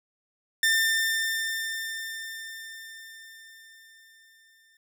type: tone with exponential decay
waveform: sawtooth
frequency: 1796 Hz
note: A6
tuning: 35 cents sharp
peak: -16 dBFS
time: 0.63-4.77 s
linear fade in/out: 2 ms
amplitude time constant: 900 ms
effects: none